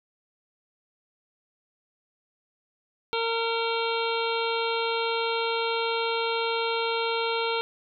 harmonic tone, 458.5 Hz, A#4, 29 cents flat, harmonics 1 / 2 / 3 / 5 / 6 / 7 / 8 / 9, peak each -28 / -31 / -33 / -35 / -36 / -36 / -37 / -38 dBFS, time 3.13-7.61 s, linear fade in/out 0 ms, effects none

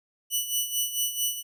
10% pulse tone with tremolo, 2960 Hz, F#7, in tune, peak -15 dBFS, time 0.3-1.43 s, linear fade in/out 50 ms, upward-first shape sine, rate 4.5 Hz, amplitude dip 70%, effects none

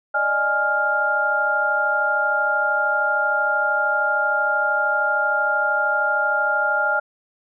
sine tone cluster, 590 / 623 / 831 / 1401 Hz, D5 / D#5 / G#5 / F6, +8 / +2 / +1 / +5 cents, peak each -27 / -28 / -24 / -19 dBFS, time 0.14-7 s, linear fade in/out 10 ms, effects none

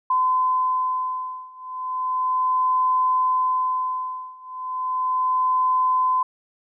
sine beating tone pair, 1021 / 1021.35 Hz, C6 / C6, -43 / -42 cents, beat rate 0.35 Hz, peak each -23 / -22 dBFS, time 0.1-6.23 s, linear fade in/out 5 ms, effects none

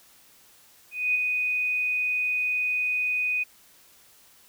sine tone with ADSR envelope, 2489 Hz, D#7, in tune, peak -19 dBFS, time 0.91-3.44 s, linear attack 240 ms, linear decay 10 ms, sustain -4 dB, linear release 15 ms, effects white hiss -56 dBFS RMS until 4.48 s

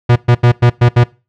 45% pulse tone bursts at uneven times, 120.7 Hz, B2, 39 cents flat, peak -5 dBFS, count 6, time 0.09-0.16 / 0.28-0.35 / 0.43-0.52 / 0.62-0.7 / 0.81-0.89 / 0.96-1.04 s, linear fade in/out 10 ms, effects noise-tail reverb RT60 0.3 s tail -22 dB re dry + low-pass 3000 Hz 12 dB/octave

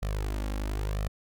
sawtooth tone with flanger, 51.1 Hz, G#1, 27 cents flat, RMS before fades -31 dBFS, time 0.02-1.08 s, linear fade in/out 10 ms, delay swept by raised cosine 1.6 to 3.7 ms, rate 1 Hz, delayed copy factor +0.8, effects none

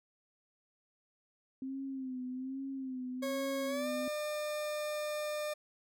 sine tone with vibrato, 261.6 Hz, C4, in tune, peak -37 dBFS, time 1.62-4.08 s, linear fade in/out 2 ms, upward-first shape sine, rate 1.2 Hz, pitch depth 63 cents each way
40% pulse tone with pitch glide, 548 to 601.1 Hz, C#5 to D5, -20 to +40 cents, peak -34 dBFS, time 3.22-5.54 s, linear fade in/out 10 ms, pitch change +160 cents, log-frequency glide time 3.67-3.88 s
effects none

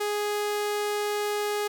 sawtooth tone, 415.3 Hz, G#4, in tune, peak -22 dBFS, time 0-1.68 s, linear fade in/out 10 ms, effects none

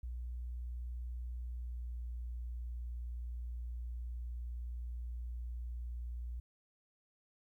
sine tone with pitch glide, 60.4 to 59.67 Hz, B1 to A#1, -38 to +41 cents, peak -39 dBFS, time 0.03-6.4 s, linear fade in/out 5 ms, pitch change -21 cents, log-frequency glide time 1.48-2.02 s, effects 13-bit

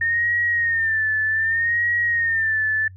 sine tone with vibrato, 1821 Hz, A#6, 41 cents flat, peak -18 dBFS, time 0.01-2.88 s, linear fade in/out 5 ms, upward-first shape sine, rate 0.65 Hz, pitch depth 76 cents each way, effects noise-tail reverb RT60 0.1 s tail -26 dB re dry + added 93 Hz sine -39 dBFS peak until 2.96 s

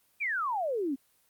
sine exponential sweep, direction down, 2481 to 253 Hz, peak -28 dBFS, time 0.2-0.96 s, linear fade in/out 20 ms, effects white hiss -68 dBFS RMS until 1.29 s + Opus 24 kbps

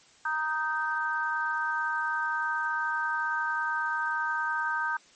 sine chord, Eb major, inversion second, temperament just, 933.4 / 1244.5 / 1555.6 Hz, Bb5 / Eb6 / G6, +2 / 0 / -14 cents, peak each -32 / -33 / -29 dBFS, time 0.25-4.97 s, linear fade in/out 5 ms, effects white hiss -58 dBFS RMS until 5.15 s + MP3 32 kbps

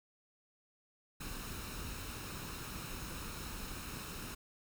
pink noise with comb filter, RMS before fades -44 dBFS, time 1.2-4.35 s, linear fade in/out 10 ms, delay 0.75 ms, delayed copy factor +0.5, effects none

